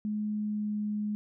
sine tone with pitch glide, 211.2 to 209.7 Hz, G#3 to G#3, +29 to +17 cents, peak -29 dBFS, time 0.05-1.15 s, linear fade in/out 0 ms, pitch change -12 cents, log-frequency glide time 0.3-0.76 s, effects none

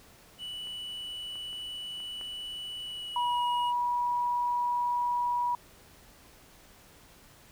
triangle tone with pitch glide, 2960 to 2899 Hz, F#7 to F#7, 0 to -36 cents, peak -35 dBFS, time 0.38-3.73 s, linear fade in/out 50 ms, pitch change -36 cents, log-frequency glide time 2.81-3.42 s
clicks, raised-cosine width 0.5 ms, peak -38 / -37 / -38 / -38 / -31 dBFS, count 5, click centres 0.671 / 1.356 / 1.53 / 2.003 / 2.212 s
sine tone, 969 Hz, B5, 33 cents flat, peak -26 dBFS, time 3.16-5.55 s, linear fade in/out 2 ms
effects pink hiss -56 dBFS RMS until 7.51 s

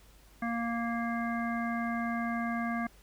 harmonic tone, 233.1 Hz, A#3, in tune, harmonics 1 / 3 / 5 / 7 / 9, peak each -32 / -37 / -39 / -40 / -42 dBFS, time 0.42-2.87 s, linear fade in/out 5 ms, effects added 50 Hz sine -57 dBFS peak until 3.02 s + pink hiss -61 dBFS RMS until 3.02 s

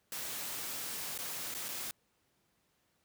white noise with dropouts, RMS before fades -40 dBFS, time 0.12-1.91 s, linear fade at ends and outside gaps 1 ms, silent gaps 1.178-1.188 / 1.541-1.548 / 1.684-1.688 s, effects pink hiss -75 dBFS RMS until 3.04 s + high-pass 80 Hz 12 dB/octave

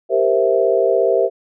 sine chord, C dominant seventh, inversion second, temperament equal, 392 / 466.2 / 523.3 / 659.3 Hz, G4 / Bb4 / C5 / E5, 0 / 0 / 0 / 0 cents, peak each -18 dBFS, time 0.09-1.3 s, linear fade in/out 50 ms, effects none

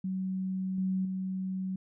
sine tone with level steps, 188.2 Hz, F#3, 30 cents sharp, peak -30 / -27 / -31 dBFS, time 0.04-1.76 s, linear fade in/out 5 ms, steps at 0.78 / 1.05 s, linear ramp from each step 2 ms, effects none

